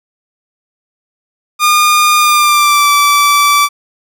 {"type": "tone with pitch glide", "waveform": "sawtooth", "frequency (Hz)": [1214, 1159.8], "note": ["D#6", "D6"], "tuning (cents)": [-43, -22], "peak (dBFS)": -3, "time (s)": [1.59, 3.69], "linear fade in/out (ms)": 50, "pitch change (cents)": -79, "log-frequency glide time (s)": [2.19, 2.91], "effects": []}